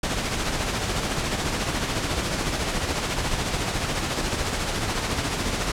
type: noise with tremolo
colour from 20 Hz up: pink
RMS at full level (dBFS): -24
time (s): 0.03-5.72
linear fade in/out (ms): 5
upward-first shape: sine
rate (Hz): 14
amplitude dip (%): 40
effects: low-pass 8000 Hz 12 dB/octave